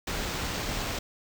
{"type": "noise with sample-and-hold", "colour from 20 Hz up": "pink", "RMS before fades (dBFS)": -32, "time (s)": [0.07, 0.99], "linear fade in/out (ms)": 5, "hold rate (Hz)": 11025, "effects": []}